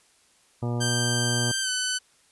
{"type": "harmonic tone", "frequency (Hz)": 120, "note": "B2", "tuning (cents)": -49, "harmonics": [1, 2, 3, 4, 5, 6, 7, 8, 10], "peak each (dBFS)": [-26, -32, -36, -38, -40, -42, -43, -44, -46], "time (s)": [0.62, 1.52], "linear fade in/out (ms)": 10}
{"type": "tone with pitch glide", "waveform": "10% pulse", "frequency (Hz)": [1568, 1507.6], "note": ["G6", "F#6"], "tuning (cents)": [0, 32], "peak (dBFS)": -16, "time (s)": [0.8, 1.99], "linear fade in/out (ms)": 20, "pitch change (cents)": -68, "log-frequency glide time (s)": [1.61, 1.7]}
{"effects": ["white hiss -61 dBFS RMS until 2.31 s", "resampled to 24000 Hz"]}